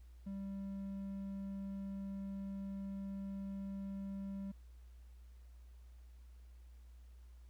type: tone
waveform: triangle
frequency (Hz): 196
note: G3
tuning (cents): 0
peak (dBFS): -39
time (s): 0.26-4.52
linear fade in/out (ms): 10
effects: added 60 Hz sine -54 dBFS peak until 7.49 s + pink hiss -75 dBFS RMS until 7.49 s